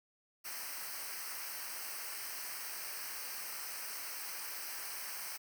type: noise with comb filter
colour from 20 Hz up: white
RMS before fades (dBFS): -43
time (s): 0.44-5.38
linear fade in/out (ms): 20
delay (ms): 0.28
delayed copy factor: -0.85
effects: none